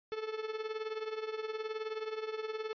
45% pulse tone with tremolo, 436.5 Hz, A4, 14 cents flat, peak -33 dBFS, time 0.12-2.73 s, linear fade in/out 0 ms, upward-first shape triangle, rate 19 Hz, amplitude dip 80%, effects resampled to 11025 Hz

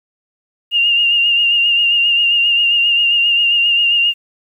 sine tone with vibrato, 2812 Hz, F7, 11 cents sharp, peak -10 dBFS, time 0.71-4.14 s, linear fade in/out 50 ms, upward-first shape sine, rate 7.5 Hz, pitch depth 32 cents each way, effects 8-bit

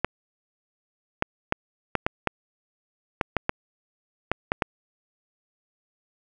clicks, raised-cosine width 0.5 ms, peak -6 dBFS, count 12, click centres 0.046 / 1.224 / 1.524 / 1.953 / 2.065 / 2.273 / 3.212 / 3.367 / 3.494 / 4.316 / 4.519 / 4.622 s, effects none

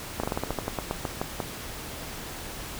slowing click train, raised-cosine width 1 ms, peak -13 dBFS, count 14, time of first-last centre 0.2-1.402 s, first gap 35 ms, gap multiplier 1.15, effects pink hiss -38 dBFS RMS until 2.79 s

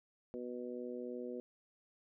harmonic tone, 123 Hz, B2, 7 cents flat, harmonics 2 / 3 / 4 / 5, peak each -45 / -45 / -45 / -54 dBFS, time 0.34-1.4 s, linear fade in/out 0 ms, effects none

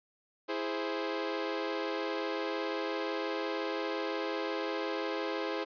sawtooth chord, E augmented, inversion none, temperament equal, 329.6 / 415.3 / 523.3 Hz, E4 / G#4 / B#4, 0 / 0 / 0 cents, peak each -33 dBFS, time 0.48-5.65 s, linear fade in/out 20 ms, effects resampled to 11025 Hz

